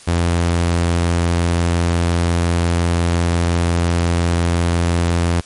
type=tone; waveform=sawtooth; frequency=85.7 Hz; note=F2; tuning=32 cents flat; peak=-10 dBFS; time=0.07-5.41 s; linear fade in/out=10 ms; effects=white hiss -42 dBFS RMS until 5.45 s + MP3 48 kbps